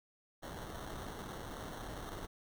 pink noise with sample-and-hold, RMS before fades -45 dBFS, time 0.42-2.27 s, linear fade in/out 20 ms, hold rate 2450 Hz, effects none

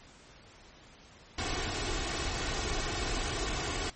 pink noise with comb filter, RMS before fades -33 dBFS, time 1.38-3.9 s, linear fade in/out 5 ms, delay 2.7 ms, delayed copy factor +0.5, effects pink hiss -55 dBFS RMS until 3.95 s + MP3 32 kbps

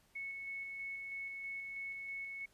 sine tone with tremolo, 2204 Hz, C#7, 11 cents flat, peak -40 dBFS, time 0.15-2.46 s, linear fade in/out 10 ms, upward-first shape square, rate 3.1 Hz, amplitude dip 25%, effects pink hiss -70 dBFS RMS until 2.53 s + resampled to 32000 Hz

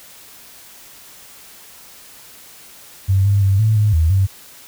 sine tone with pitch steps, 96.4 / 100.5 / 97.4 / 109.2 / 105.3 / 80 / 96.5 Hz, G2 / G2 / G2 / A2 / G#2 / D#2 / G2, -28 / +44 / -11 / -13 / +24 / +49 / -27 cents, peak -11 dBFS, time 3.08-4.27 s, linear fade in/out 20 ms, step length 170 ms, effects white hiss -42 dBFS RMS until 4.67 s

